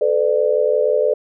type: tone cluster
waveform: sine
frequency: 436.9 / 503 / 594 Hz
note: A4 / B4 / D5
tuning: -12 / +32 / +20 cents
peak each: -18 dBFS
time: 0.01-1.14 s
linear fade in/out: 5 ms
effects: none